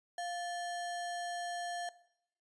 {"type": "tone with sample-and-hold", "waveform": "sine", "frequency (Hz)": 700, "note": "F5", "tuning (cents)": 4, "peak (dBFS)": -36, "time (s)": [0.18, 1.89], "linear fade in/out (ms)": 2, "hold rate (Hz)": 2450, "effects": ["noise-tail reverb RT60 0.7 s tail -17 dB re dry", "resampled to 22050 Hz"]}